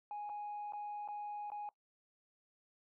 sine tone with dropouts, 830 Hz, G#5, 1 cent flat, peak -39 dBFS, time 0.11-1.69 s, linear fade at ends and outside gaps 1 ms, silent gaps 0.293-0.297 / 0.723-0.734 / 1.077-1.086 / 1.502-1.518 s, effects noise-tail reverb RT60 0.1 s tail -20 dB re dry + tanh soft clip ceiling -38 dBFS

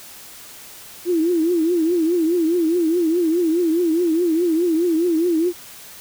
sine tone with vibrato, 335.9 Hz, E4, 33 cents sharp, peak -15 dBFS, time 1.05-5.53 s, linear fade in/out 50 ms, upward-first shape triangle, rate 4.8 Hz, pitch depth 140 cents each way, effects white hiss -40 dBFS RMS until 6 s

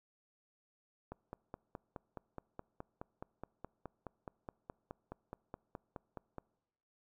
click train, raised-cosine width 1 ms, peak -30 dBFS, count 26, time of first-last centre 1.12-6.383 s, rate 4.75 Hz, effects noise-tail reverb RT60 1.0 s tail -24 dB re dry

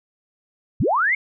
sine linear sweep, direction up, 56.1 to 2217 Hz, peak -16 dBFS, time 0.8-1.15 s, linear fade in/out 5 ms, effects none

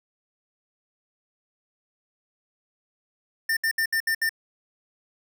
square tone bursts, 1802 Hz, A6, 41 cents sharp, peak -22 dBFS, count 6, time 3.49-4.293 s, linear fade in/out 5 ms, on 78 ms, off 67 ms, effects 9-bit

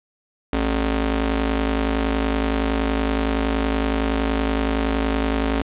sawtooth ring-modulated tone, 165.3 Hz, E3, 5 cents sharp, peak -12 dBFS, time 0.53-5.62 s, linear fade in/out 2 ms, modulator 108 Hz, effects resampled to 8000 Hz + 7-bit

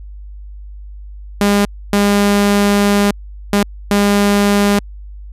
sawtooth tone bursts at uneven times, 202.9 Hz, G#3, 40 cents flat, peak -6 dBFS, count 4, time 1.41-1.65 / 1.93-3.11 / 3.53-3.63 / 3.91-4.79 s, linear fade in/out 2 ms, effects added 50 Hz sine -29 dBFS peak until 5.32 s + resampled to 32000 Hz

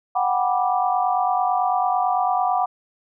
sine chord, G major seventh, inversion third, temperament just, 735 / 784 / 980 / 1176 Hz, F#5 / G5 / B5 / D6, -12 / 0 / -14 / +2 cents, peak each -20 / -25 / -26 / -26 dBFS, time 0.15-2.66 s, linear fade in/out 10 ms, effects none

